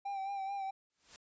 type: tone with vibrato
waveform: triangle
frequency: 786 Hz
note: G5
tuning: 4 cents sharp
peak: -34 dBFS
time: 0.05-0.71 s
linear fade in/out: 10 ms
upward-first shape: sine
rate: 4.6 Hz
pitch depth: 38 cents each way
type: noise with exponential growth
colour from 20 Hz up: white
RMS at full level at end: -49 dBFS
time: 0.9-1.16 s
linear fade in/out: 0 ms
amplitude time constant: 56 ms
effects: resampled to 16000 Hz